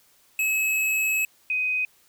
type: tone pair in turn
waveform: square / sine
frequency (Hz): 2577 / 2507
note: E7 / D#7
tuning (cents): -40 / +12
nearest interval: unison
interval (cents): 48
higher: first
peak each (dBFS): -22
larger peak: neither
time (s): 0.39-1.25 / 1.5-1.85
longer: first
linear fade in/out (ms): 2
effects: white hiss -60 dBFS RMS until 2.08 s